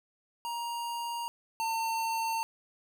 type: tone pair in turn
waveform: square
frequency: 941 / 903.4 Hz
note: A#5 / A5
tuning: +16 / +45 cents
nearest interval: minor second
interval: 71 cents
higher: first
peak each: -34 / -30 dBFS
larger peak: second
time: 0.45-1.28 / 1.6-2.43 s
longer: neither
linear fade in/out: 0 ms
effects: none